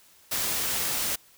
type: noise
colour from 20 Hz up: white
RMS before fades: -28 dBFS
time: 0.31-1.16 s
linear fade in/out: 10 ms
effects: white hiss -57 dBFS RMS until 1.37 s